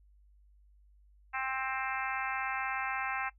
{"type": "harmonic tone", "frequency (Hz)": 263.6, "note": "C4", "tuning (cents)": 13, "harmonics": [3, 4, 5, 6, 7, 8, 9, 10], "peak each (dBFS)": [-38, -40, -40, -40, -43, -42, -44, -43], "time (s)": [1.33, 3.3], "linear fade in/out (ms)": 20, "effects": ["noise-tail reverb RT60 0.1 s tail -18 dB re dry", "added 50 Hz sine -59 dBFS peak until 3.38 s"]}